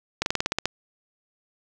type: slowing click train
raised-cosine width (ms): 0.2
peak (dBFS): -6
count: 9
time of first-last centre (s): 0.22-0.656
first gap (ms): 41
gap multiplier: 1.08
effects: none